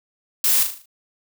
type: noise with echo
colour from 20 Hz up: blue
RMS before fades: -18 dBFS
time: 0.44-0.63 s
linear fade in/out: 2 ms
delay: 38 ms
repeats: 6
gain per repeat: -6 dB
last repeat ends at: 0.858 s
effects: none